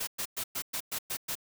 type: noise bursts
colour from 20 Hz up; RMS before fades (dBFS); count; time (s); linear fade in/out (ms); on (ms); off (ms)
white; -34; 8; 0-1.354; 10; 73; 110
effects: none